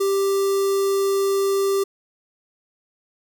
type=tone with notch filter; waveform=square; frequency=392.9 Hz; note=G4; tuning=4 cents sharp; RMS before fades=-20 dBFS; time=0-1.84 s; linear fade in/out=10 ms; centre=2300 Hz; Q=0.71; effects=none